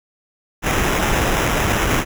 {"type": "noise with sample-and-hold", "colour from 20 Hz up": "pink", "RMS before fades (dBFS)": -18, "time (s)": [0.62, 2.05], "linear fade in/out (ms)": 50, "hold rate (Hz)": 4410, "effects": []}